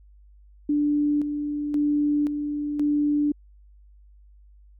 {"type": "tone with tremolo", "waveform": "sine", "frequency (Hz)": 293.7, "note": "D4", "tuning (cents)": 0, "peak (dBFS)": -19, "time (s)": [0.69, 3.32], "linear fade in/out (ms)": 5, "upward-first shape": "square", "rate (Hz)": 0.95, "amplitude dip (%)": 50, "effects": ["added 50 Hz sine -49 dBFS peak until 4.79 s"]}